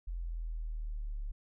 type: linear sweep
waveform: sine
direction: down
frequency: 43.33 to 35.36 Hz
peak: -35 dBFS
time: 0.07-1.32 s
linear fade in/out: 10 ms
effects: none